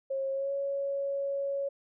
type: tone with pitch glide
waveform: sine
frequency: 540 to 556.1 Hz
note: C#5 to C#5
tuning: -45 to +5 cents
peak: -29 dBFS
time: 0.1-1.69 s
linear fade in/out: 10 ms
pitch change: +50 cents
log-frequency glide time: 0.32-0.52 s
effects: none